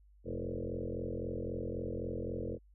sine tone with frequency modulation, 279.8 Hz, C#4, 16 cents sharp, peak -35 dBFS, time 0.24-2.59 s, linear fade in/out 50 ms, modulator 43.8 Hz, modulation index 5.7, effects added 50 Hz sine -59 dBFS peak until 2.74 s

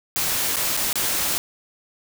white noise with dropouts, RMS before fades -23 dBFS, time 0.16-1.38 s, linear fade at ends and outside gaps 0 ms, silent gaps 0.56-0.567 / 0.767-0.773 / 0.929-0.956 s, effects none

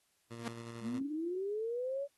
15% pulse tone with tremolo, 116.54 Hz, A#2, in tune, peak -37 dBFS, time 0.3-1 s, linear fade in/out 20 ms, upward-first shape square, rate 11 Hz, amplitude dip 25%
sawtooth tone with exponential growth, 233.1 Hz, A#3, in tune, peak -30 dBFS, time 0.35-0.48 s, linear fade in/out 0 ms, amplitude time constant 28 ms
sine linear sweep, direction up, 212.5 to 574 Hz, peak -34 dBFS, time 0.81-2.08 s, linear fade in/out 50 ms
effects white hiss -75 dBFS RMS until 2.17 s + AAC 32 kbps

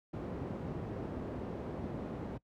white low-pass noise, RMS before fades -40 dBFS, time 0.13-2.38 s, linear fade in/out 10 ms, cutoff 380 Hz, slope 12 dB/octave, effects noise-tail reverb RT60 0.1 s tail -22 dB re dry + high-pass 60 Hz 12 dB/octave

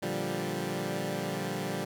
15% pulse chord, G minor seventh, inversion first, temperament equal with one note detuned, 116.54 / 147.26 / 174.61 / 196 Hz, Bb2 / D3 / F3 / G3, 0 / +5 / 0 / 0 cents, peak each -34 / -31 / -30 / -29 dBFS, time 0.02-1.85 s, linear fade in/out 10 ms, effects none

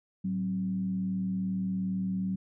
sine tone with frequency modulation, 188.1 Hz, F#3, 29 cents sharp, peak -28 dBFS, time 0.24-2.36 s, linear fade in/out 10 ms, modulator 77.5 Hz, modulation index 0.4, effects none

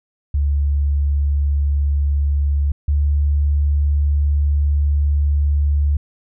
sine tone pair in turn, 71.5 / 72.5 Hz, D2 / D2, -46 / -22 cents, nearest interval unison, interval 24 cents, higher second, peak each -14 / -13 dBFS, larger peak second, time 0.34-2.72 / 2.88-5.97 s, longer second, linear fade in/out 5 ms, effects none

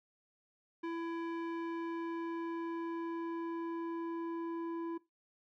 square tone with low-pass filter sweep, 333.7 Hz, E4, 21 cents sharp, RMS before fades -39 dBFS, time 0.83-4.98 s, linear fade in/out 10 ms, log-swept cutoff 2100 to 950 Hz, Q 0.89, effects noise-tail reverb RT60 0.2 s tail -19 dB re dry

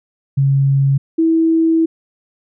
sine tone pair in turn, 137.5 / 325.7 Hz, C#3 / E4, -14 / -21 cents, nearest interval octave + minor third, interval 1493 cents, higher second, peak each -10 dBFS, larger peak neither, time 0.37-0.98 / 1.18-1.86 s, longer second, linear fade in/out 10 ms, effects none

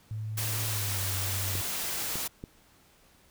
sine tone with pitch glide, 108.3 to 95.93 Hz, A2 to G2, -27 to -37 cents, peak -32 dBFS, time 0.11-1.61 s, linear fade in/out 0 ms, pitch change -210 cents, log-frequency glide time 0.66-1.03 s
white noise, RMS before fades -33 dBFS, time 0.37-2.28 s, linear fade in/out 10 ms
clicks, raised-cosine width 3 ms, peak -25 dBFS, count 3, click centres 1.553 / 2.156 / 2.439 s
effects pink hiss -61 dBFS RMS until 3.3 s

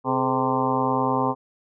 harmonic tone with a mistuned harmonic, 129.9 Hz, C3, 12 cents flat, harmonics 1 / 2 / 3 / 4 / 5 / 6 / 7 / 8 / 9, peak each -31 / -26 / -29 / -29 / -35 / -28 / -27 / -26 / -35 dBFS, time 0.04-1.35 s, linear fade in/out 50 ms, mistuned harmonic 3, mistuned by +130 cents, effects none

